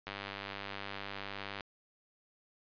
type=click train; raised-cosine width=0.3 ms; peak=-24 dBFS; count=154; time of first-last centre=0.07-1.608 s; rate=99.5 Hz; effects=resampled to 11025 Hz